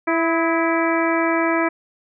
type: harmonic tone with a mistuned harmonic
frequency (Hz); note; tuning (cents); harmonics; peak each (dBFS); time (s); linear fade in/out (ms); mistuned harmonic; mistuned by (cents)
330.7; E4; +6; 1 / 2 / 3 / 4 / 5 / 6 / 7; -20 / -23 / -25 / -26 / -27 / -28 / -28; 0.07-1.69; 10; 4; -47
effects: none